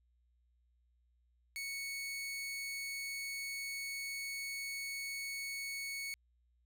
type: tone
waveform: sawtooth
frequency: 2217 Hz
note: C#7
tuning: in tune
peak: -36 dBFS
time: 1.56-6.14 s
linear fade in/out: 0 ms
effects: added 60 Hz sine -70 dBFS peak until 6.65 s